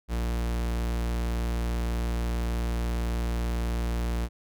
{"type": "tone", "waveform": "45% pulse", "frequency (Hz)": 58.27, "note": "A#1", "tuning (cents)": 0, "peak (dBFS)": -26, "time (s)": [0.08, 4.29], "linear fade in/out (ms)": 50, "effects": []}